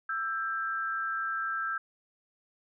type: tone pair together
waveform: sine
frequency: 1328 / 1588 Hz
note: E6 / G6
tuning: +12 / +22 cents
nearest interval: minor third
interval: 310 cents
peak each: -32 / -33 dBFS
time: 0.09-1.78 s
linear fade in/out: 5 ms
effects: none